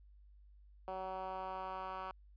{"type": "tone with band-pass filter sweep", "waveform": "10% pulse", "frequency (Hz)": 188.1, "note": "F#3", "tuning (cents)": 29, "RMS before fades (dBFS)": -43, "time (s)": [0.88, 2.11], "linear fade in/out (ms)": 0, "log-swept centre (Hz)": [700, 1200], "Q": 1.8, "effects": ["added 50 Hz sine -58 dBFS peak until 2.36 s", "resampled to 11025 Hz"]}